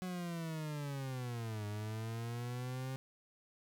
40% pulse linear two-way sweep, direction down then up, 185 to 103.2 to 132.8 Hz, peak -38 dBFS, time 0.02-2.96 s, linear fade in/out 0 ms, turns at 1.66 s, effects none

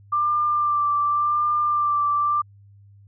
sine tone with vibrato, 1184 Hz, D6, 14 cents sharp, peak -18 dBFS, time 0.12-2.42 s, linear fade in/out 10 ms, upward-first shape sine, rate 0.89 Hz, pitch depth 21 cents each way, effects added 100 Hz sine -47 dBFS peak until 3.07 s

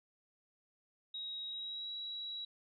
sine tone with pitch glide, 3806 to 3888 Hz, A#7 to B7, +35 to -28 cents, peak -40 dBFS, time 1.14-2.45 s, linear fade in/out 5 ms, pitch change +37 cents, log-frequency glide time 1.46-1.92 s, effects none

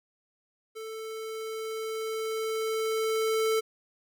square tone with level ramp, 441.7 Hz, A4, 7 cents sharp, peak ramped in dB -38 to -24 dBFS, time 0.75-3.61 s, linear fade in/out 20 ms, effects none

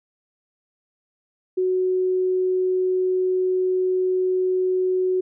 sine tone, 370 Hz, F#4, in tune, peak -18 dBFS, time 1.57-5.21 s, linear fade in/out 10 ms, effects none

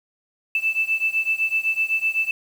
sine beating tone pair, 2637 / 2644.9 Hz, E7 / E7, 0 / +5 cents, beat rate 7.9 Hz, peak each -22 / -23 dBFS, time 0.55-2.31 s, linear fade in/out 2 ms, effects 7-bit

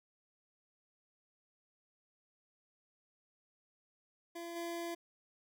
25% pulse tone with level steps, 340 Hz, F4, 46 cents flat, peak -39 / -35 dBFS, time 4.35-4.95 s, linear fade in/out 10 ms, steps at 4.55 s, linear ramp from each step 20 ms, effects none

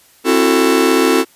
45% pulse chord, F# half-diminished seventh, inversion second, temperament just, 266.4 / 333 / 370 / 444 Hz, C4 / E4 / F#4 / A4, +31 / +18 / 0 / +16 cents, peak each -16 dBFS, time 0.24-1.25 s, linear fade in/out 50 ms, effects white hiss -49 dBFS RMS until 1.35 s + resampled to 32000 Hz

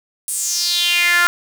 sawtooth tone with high-pass filter sweep, 349 Hz, F4, 1 cent flat, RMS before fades -17 dBFS, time 0.28-1.27 s, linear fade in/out 0 ms, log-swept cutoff 9700 to 1400 Hz, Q 4.6, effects none

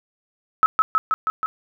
sine tone with echo, 1295 Hz, E6, 31 cents flat, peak -10 dBFS, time 0.63-0.66 s, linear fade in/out 0 ms, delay 160 ms, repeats 5, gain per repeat -2 dB, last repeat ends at 1.46 s, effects none

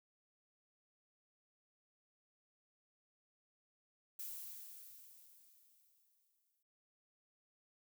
violet noise with exponential decay, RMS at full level -45 dBFS, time 4.19-6.63 s, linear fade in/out 5 ms, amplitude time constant 530 ms, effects none

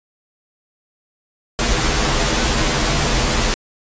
pink noise with comb filter, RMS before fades -17 dBFS, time 1.59-3.54 s, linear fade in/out 0 ms, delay 11 ms, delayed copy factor -0.8, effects resampled to 16000 Hz

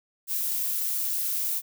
violet noise, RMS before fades -28 dBFS, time 0.27-1.62 s, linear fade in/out 50 ms, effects none

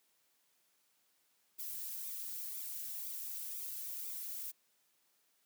violet noise with flanger, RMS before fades -43 dBFS, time 1.58-4.52 s, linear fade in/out 20 ms, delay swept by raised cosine 0.83 to 2.73 ms, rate 2 Hz, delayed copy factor +0.7, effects white hiss -75 dBFS RMS until 5.45 s + high-pass 150 Hz 12 dB/octave

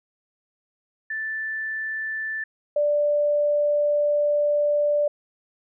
sine tone pair in turn, 1761 / 587.7 Hz, A6 / D5, +1 / +1 cents, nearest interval octave + perfect fifth, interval 1900 cents, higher first, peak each -26 / -18 dBFS, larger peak second, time 1.1-2.44 / 2.76-5.08 s, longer second, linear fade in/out 5 ms, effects none

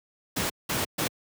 pink noise bursts at uneven times, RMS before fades -27 dBFS, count 3, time 0.36-0.5 / 0.69-0.85 / 0.98-1.08 s, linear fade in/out 10 ms, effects high-pass 100 Hz 12 dB/octave

